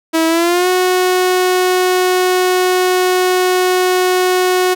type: tone with pitch glide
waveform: sawtooth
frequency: 324.6 to 366.5 Hz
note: E4 to F#4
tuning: -27 to -16 cents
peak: -7 dBFS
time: 0.13-4.75 s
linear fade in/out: 20 ms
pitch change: +211 cents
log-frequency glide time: 0.27-0.68 s
effects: none